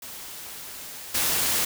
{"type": "noise with level steps", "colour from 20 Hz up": "white", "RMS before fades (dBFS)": [-39, -24], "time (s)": [0.02, 1.65], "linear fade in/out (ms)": 5, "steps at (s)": 1.14, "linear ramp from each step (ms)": 10, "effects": []}